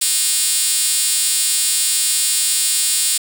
5% pulse tone with high-pass filter, 307.2 Hz, D#4, 22 cents flat, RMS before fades -17 dBFS, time 0.01-3.18 s, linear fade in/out 10 ms, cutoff 6400 Hz, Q 2.1, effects 7-bit

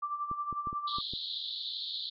sine tone with tremolo, 1174.7 Hz, D6, in tune, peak -30 dBFS, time 0.02-1.01 s, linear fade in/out 10 ms, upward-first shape sine, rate 11 Hz, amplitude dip 65%
clicks, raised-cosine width 3 ms, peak -30 dBFS, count 6, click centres 0.314 / 0.527 / 0.672 / 0.729 / 0.985 / 1.136 s
white band-pass noise, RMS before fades -38 dBFS, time 0.87-2.1 s, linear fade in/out 10 ms, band 3400 to 4300 Hz, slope 96 dB/octave
effects none

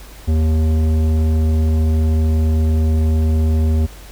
sine tone with tanh clipping, 78.9 Hz, D#2, 25 cents sharp, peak -14 dBFS, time 0.27-3.87 s, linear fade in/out 20 ms, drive 13 dB, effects added 50 Hz sine -36 dBFS peak until 4.11 s + pink hiss -41 dBFS RMS until 4.11 s

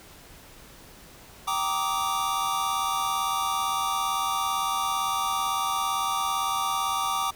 square chord, Eb major seventh, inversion first, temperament just, 777.8 / 933.4 / 1166.7 / 1244.5 Hz, G5 / Bb5 / D6 / Eb6, -14 / +2 / -12 / 0 cents, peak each -33 / -33 / -28 / -34 dBFS, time 1.47-7.31 s, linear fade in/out 10 ms, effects pink hiss -49 dBFS RMS until 7.35 s

